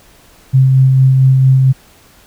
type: tone with tremolo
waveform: sine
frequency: 132.1 Hz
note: C3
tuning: 17 cents sharp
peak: -4 dBFS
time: 0.53-1.73 s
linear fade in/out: 20 ms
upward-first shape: sine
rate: 4.4 Hz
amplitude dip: 25%
effects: pink hiss -45 dBFS RMS until 2.26 s